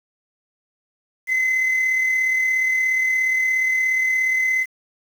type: tone pair together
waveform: sine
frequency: 2009 / 2046 Hz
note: B6 / C7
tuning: +29 / -39 cents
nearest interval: unison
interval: 32 cents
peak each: -26 / -15 dBFS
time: 1.27-4.66 s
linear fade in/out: 50 ms
effects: tanh soft clip ceiling -15 dBFS + 7-bit